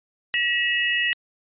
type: tone cluster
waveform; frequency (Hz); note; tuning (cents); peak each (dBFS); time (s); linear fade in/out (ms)
sine; 1922 / 2623 / 2884; B6 / E7 / F#7; -48 / -9 / -45; -22 / -26 / -26; 0.34-1.13; 0
effects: resampled to 8000 Hz